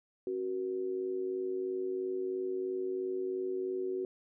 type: tone with amplitude modulation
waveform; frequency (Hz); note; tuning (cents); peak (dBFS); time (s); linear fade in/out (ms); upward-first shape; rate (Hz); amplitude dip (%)
sine; 373.7; F#4; +17; -29; 0.27-4.05; 2; sine; 103; 65
effects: none